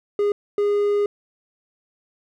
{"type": "tone bursts at uneven times", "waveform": "triangle", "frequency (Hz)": 410.1, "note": "G#4", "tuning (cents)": -22, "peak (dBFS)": -15, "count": 2, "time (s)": [[0.19, 0.32], [0.58, 1.06]], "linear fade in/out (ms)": 2, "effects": []}